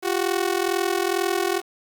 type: ring-modulated tone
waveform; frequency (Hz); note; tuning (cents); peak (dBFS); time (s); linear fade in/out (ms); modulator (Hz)
sawtooth; 370; F#4; 0; -14; 0.02-1.62; 50; 21.1
effects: 7-bit